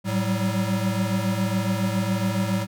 square tone cluster, 109.1 / 187 / 194.2 Hz, A2 / F#3 / G3, -14 / +19 / -16 cents, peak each -27 dBFS, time 0.04-2.67 s, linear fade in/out 50 ms, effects none

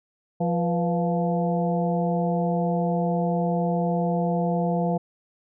harmonic tone with a mistuned harmonic, 173.7 Hz, F3, 9 cents flat, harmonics 1 / 2 / 3 / 4 / 5, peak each -23 / -33 / -28 / -28 / -35 dBFS, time 0.4-4.98 s, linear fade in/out 10 ms, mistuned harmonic 3, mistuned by -82 cents, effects none

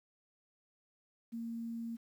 sine tone with quantisation, 230.6 Hz, A#3, 19 cents flat, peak -38 dBFS, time 1.32-1.97 s, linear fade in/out 20 ms, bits 11, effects none

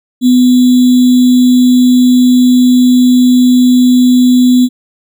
sine tone with sample-and-hold, 250 Hz, B3, 21 cents sharp, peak -3 dBFS, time 0.21-4.69 s, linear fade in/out 50 ms, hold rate 3675 Hz, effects none

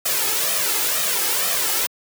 white noise with flanger, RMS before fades -21 dBFS, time 0.05-1.87 s, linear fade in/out 10 ms, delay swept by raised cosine 1.6 to 2.37 ms, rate 2.1 Hz, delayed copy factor +0.65, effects high-pass 200 Hz 12 dB/octave

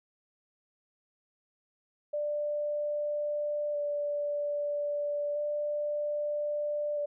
sine tone with vibrato, 587.3 Hz, D5, in tune, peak -29 dBFS, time 2.13-7.06 s, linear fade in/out 10 ms, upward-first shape square, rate 0.31 Hz, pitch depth 11 cents each way, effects none

